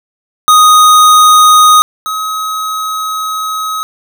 square tone pair in turn, 1244.5 / 1272.1 Hz, D#6 / D#6, 0 / +38 cents, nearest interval unison, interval 38 cents, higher second, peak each -3 / -15 dBFS, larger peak first, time 0.48-1.82 / 2.06-3.83 s, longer second, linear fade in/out 0 ms, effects none

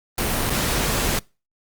pink noise with dropouts, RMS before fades -22 dBFS, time 0.18-1.19 s, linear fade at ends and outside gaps 2 ms, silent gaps 0.498-0.502 s, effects noise-tail reverb RT60 0.3 s tail -26 dB re dry + Opus 32 kbps

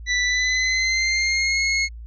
sawtooth tone with pitch glide, 1975.5 to 2167 Hz, B6 to C#7, 0 to -40 cents, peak -15 dBFS, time 0.06-1.89 s, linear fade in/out 50 ms, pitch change +160 cents, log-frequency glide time 0.24-1.6 s, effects added 57 Hz sine -34 dBFS peak until 2.06 s + resampled to 16000 Hz

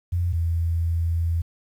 sine tone pair in turn, 87.31 / 83.59 Hz, F2 / E2, 0 / +25 cents, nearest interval minor second, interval 75 cents, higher first, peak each -20 dBFS, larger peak neither, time 0.12-0.33 / 0.33-1.42 s, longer second, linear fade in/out 10 ms, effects 9-bit

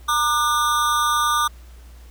square tone with amplitude modulation, 1200 Hz, D6, 37 cents sharp, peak -14 dBFS, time 0.08-1.48 s, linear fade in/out 10 ms, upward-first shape sine, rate 271 Hz, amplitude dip 85%, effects added 60 Hz sine -40 dBFS peak until 2.1 s + pink hiss -53 dBFS RMS until 2.1 s

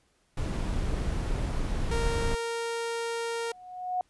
brown noise, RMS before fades -29 dBFS, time 0.37-2.35 s, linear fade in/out 5 ms
sawtooth tone, 463.6 Hz, A#4, 10 cents flat, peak -26 dBFS, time 1.91-3.52 s, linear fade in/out 5 ms
sine tone with exponential growth, 730 Hz, F#5, 24 cents flat, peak -24 dBFS, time 3.27-4.01 s, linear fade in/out 1 ms, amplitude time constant 160 ms
effects pink hiss -69 dBFS RMS until 4.09 s + resampled to 24000 Hz

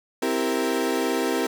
35% pulse chord, C dominant seventh, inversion none, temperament equal, 261.6 / 329.6 / 392 / 466.2 Hz, C4 / E4 / G4 / Bb4, 0 / 0 / 0 / 0 cents, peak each -26 dBFS, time 0.22-1.47 s, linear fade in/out 5 ms, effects none

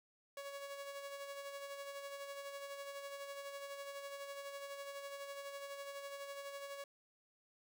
sawtooth tone with tremolo, 560 Hz, C#5, 18 cents sharp, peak -40 dBFS, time 0.37-6.84 s, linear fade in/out 2 ms, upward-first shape sine, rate 12 Hz, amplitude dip 45%, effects none

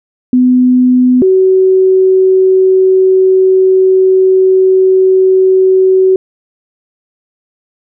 sine tone pair in turn, 251.5 / 376.8 Hz, B3 / F#4, +32 / +32 cents, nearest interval perfect fifth, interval 700 cents, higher second, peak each -4 dBFS, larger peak neither, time 0.33-1.22 / 1.22-6.16 s, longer second, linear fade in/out 2 ms, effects none

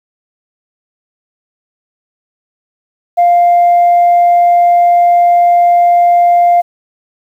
sine tone, 699 Hz, F5, 1 cent sharp, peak -3 dBFS, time 3.17-6.62 s, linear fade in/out 20 ms, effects tanh soft clip ceiling -2 dBFS + 7-bit

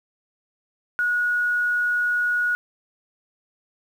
sine tone with quantisation, 1455 Hz, F#6, 29 cents flat, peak -19 dBFS, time 0.99-2.55 s, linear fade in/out 0 ms, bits 8, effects none

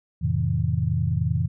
sine chord, F major seventh, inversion none, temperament equal with one note detuned, 87.31 / 110 / 130.81 / 160.68 Hz, F2 / A2 / C3 / E3, 0 / 0 / 0 / -44 cents, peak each -26 dBFS, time 0.21-1.48 s, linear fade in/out 20 ms, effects none

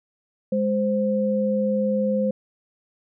sine tone pair together, 206.6 / 520.6 Hz, G#3 / C5, -9 / -9 cents, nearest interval octave + major third, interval 1600 cents, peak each -22 dBFS, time 0.52-2.31 s, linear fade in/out 5 ms, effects none

